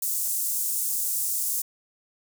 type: high-pass noise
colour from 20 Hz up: pink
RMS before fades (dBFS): -27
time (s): 0.02-1.62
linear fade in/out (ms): 5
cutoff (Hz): 7600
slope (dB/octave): 24
effects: none